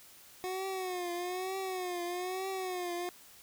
25% pulse tone with vibrato, 365.8 Hz, F#4, 20 cents flat, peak -31 dBFS, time 0.44-3.09 s, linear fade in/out 0 ms, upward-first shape triangle, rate 1.1 Hz, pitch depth 95 cents each way, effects white hiss -56 dBFS RMS until 3.42 s

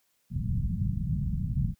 white low-pass noise, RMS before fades -29 dBFS, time 0.3-1.75 s, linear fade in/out 50 ms, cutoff 190 Hz, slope 48 dB/octave, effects white hiss -72 dBFS RMS until 1.79 s

